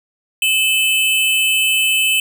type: tone pair together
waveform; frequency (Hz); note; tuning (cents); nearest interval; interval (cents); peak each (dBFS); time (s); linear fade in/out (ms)
square; 2607 / 3041; E7 / F#7; -20 / +47; minor third; 267; -16 / -17; 0.42-2.2; 2
effects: none